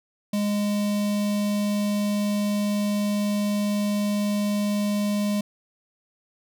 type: tone with notch filter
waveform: square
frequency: 206 Hz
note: G#3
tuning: 14 cents flat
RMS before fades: -24 dBFS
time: 0.33-5.41 s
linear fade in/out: 5 ms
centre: 1500 Hz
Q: 1.1
effects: none